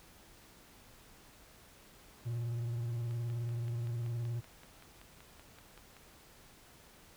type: tone with vibrato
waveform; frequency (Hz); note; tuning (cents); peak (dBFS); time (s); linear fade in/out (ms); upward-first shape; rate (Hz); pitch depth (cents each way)
triangle; 118; A#2; +22; -32; 2.25-4.41; 20; sine; 19; 45
type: click train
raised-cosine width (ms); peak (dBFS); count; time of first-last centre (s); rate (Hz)
0.3; -38; 16; 3.11-5.967; 5.25
effects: pink hiss -59 dBFS RMS until 7.16 s